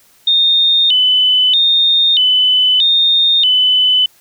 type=tone with vibrato; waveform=sine; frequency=3322 Hz; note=G#7; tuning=in tune; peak=-8 dBFS; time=0.27-4.06 s; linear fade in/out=5 ms; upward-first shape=square; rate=0.79 Hz; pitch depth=170 cents each way; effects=white hiss -50 dBFS RMS until 4.2 s